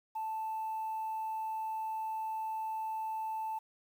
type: tone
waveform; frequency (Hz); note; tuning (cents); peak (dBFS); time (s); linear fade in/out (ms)
sine; 880; A5; 0; -33; 0.15-3.59; 10
effects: tanh soft clip ceiling -31 dBFS + 10-bit